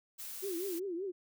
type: noise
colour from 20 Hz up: blue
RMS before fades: -44 dBFS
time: 0.18-0.8 s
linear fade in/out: 20 ms
type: tone with vibrato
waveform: sine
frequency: 364.9 Hz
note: F#4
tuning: 24 cents flat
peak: -35 dBFS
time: 0.42-1.12 s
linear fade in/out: 20 ms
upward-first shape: triangle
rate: 5.2 Hz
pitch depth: 200 cents each way
effects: none